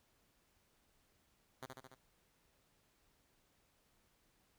5% pulse tone with echo, 130.81 Hz, C3, in tune, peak -34 dBFS, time 1.62-1.66 s, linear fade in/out 5 ms, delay 72 ms, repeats 4, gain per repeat -3 dB, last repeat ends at 1.948 s, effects pink hiss -75 dBFS RMS until 4.58 s

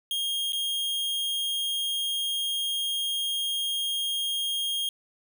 45% pulse tone with dropouts, 3240 Hz, G#7, 43 cents flat, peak -26 dBFS, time 0.11-4.89 s, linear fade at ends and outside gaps 1 ms, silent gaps 0.522-0.531 s, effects none

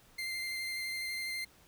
30% pulse tone with vibrato, 2091 Hz, C7, 2 cents flat, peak -33 dBFS, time 0.18-1.45 s, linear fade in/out 10 ms, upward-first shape square, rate 12 Hz, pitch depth 9 cents each way, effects pink hiss -62 dBFS RMS until 1.67 s

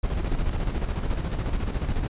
brown noise with tremolo, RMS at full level -24 dBFS, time 0.03-2.08 s, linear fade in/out 10 ms, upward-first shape square, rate 14 Hz, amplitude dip 50%, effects resampled to 8000 Hz

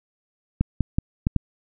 clicks, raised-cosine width 5 ms, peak -7 dBFS, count 5, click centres 0.61 / 0.807 / 0.985 / 1.269 / 1.363 s, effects none

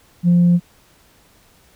sine tone, 174.61 Hz, F3, in tune, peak -8 dBFS, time 0.23-0.6 s, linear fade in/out 50 ms, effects tanh soft clip ceiling -7 dBFS + pink hiss -53 dBFS RMS until 1.75 s

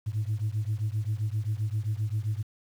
sine beating tone pair, 103.83 / 111.43 Hz, G#2 / A2, 0 / +22 cents, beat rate 7.6 Hz, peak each -28 / -29 dBFS, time 0.06-2.43 s, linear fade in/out 20 ms, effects tanh soft clip ceiling -22 dBFS + 9-bit

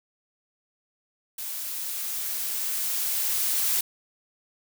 blue noise with level ramp, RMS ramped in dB -34 to -24 dBFS, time 1.38-3.81 s, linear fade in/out 5 ms, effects none

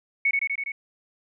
sine tone with echo, 2217 Hz, C#7, in tune, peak -18 dBFS, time 0.25-0.31 s, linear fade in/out 5 ms, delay 82 ms, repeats 5, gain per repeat -2 dB, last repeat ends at 0.72 s, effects none

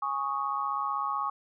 sine chord, Ab suspended fourth, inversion none, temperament equal, 830.6 / 1108.7 / 1244.5 Hz, Ab5 / Db6 / Eb6, 0 / 0 / 0 cents, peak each -35 / -30 / -34 dBFS, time 0.02-1.3 s, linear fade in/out 5 ms, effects none

